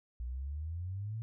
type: exponential sweep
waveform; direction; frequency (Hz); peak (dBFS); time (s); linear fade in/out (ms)
sine; up; 58.27 to 115.2; -36; 0.2-1.22; 0
effects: none